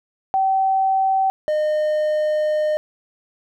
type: tone pair in turn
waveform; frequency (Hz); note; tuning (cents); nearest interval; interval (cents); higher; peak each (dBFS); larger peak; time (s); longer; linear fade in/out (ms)
sine / triangle; 769 / 610.4; G5 / D#5; -33 / -33; major third; 400; first; -15; neither; 0.34-1.3 / 1.48-2.77; second; 0
effects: none